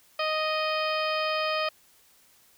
harmonic tone, 622.3 Hz, D#5, in tune, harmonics 1 / 2 / 3 / 4 / 5 / 6 / 7 / 8, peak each -29 / -30 / -37 / -33 / -36 / -45 / -41 / -38 dBFS, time 0.19-1.69 s, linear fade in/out 5 ms, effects white hiss -60 dBFS RMS until 2.57 s

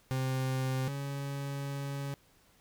40% pulse tone pair in turn, 130.9 / 139.77 Hz, C3 / C#3, +1 / +15 cents, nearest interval minor second, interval 114 cents, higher second, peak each -29 / -34 dBFS, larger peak first, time 0.11-0.88 / 0.88-2.14 s, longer second, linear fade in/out 0 ms, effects pink hiss -65 dBFS RMS until 2.6 s

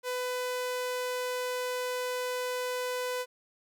sawtooth tone, 500 Hz, B4, 21 cents sharp, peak -27 dBFS, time 0.03-3.26 s, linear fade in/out 50 ms, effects none

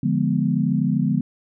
sine chord, D diminished seventh, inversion none, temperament equal, 146.83 / 174.61 / 207.7 / 246.9 Hz, D3 / F3 / Ab3 / Cb4, 0 / 0 / 0 / 0 cents, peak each -23 dBFS, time 0.03-1.21 s, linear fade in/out 5 ms, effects none

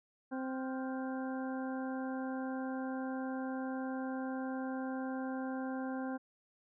harmonic tone with a mistuned harmonic, 261.6 Hz, C4, in tune, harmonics 1 / 2 / 3 / 4 / 5 / 6, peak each -37 / -44 / -45 / -51 / -52 / -50 dBFS, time 0.31-6.18 s, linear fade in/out 20 ms, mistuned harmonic 5, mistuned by +120 cents, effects none

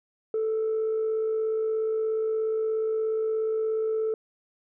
sine tone with amplitude modulation, 440 Hz, A4, in tune, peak -21 dBFS, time 0.34-4.14 s, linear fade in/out 2 ms, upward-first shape sine, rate 56.9 Hz, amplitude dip 30%, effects tanh soft clip ceiling -21 dBFS

